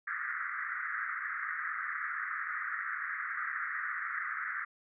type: band-pass noise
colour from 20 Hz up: white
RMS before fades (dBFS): -37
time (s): 0.07-4.65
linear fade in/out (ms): 10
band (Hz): 1200 to 2000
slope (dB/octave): 96
effects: none